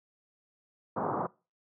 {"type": "band-pass noise", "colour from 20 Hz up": "white", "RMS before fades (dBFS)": -32, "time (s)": [0.96, 1.27], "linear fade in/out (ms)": 10, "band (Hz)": [110, 1200], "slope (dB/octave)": 48, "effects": ["noise-tail reverb RT60 0.3 s tail -22 dB re dry"]}